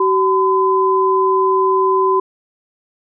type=tone pair together; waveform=sine; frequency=380 / 1014.5 Hz; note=F#4 / B5; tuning=+46 / +46 cents; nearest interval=octave + perfect fourth; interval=1700 cents; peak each=-14 dBFS; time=0-2.2 s; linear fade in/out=5 ms; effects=none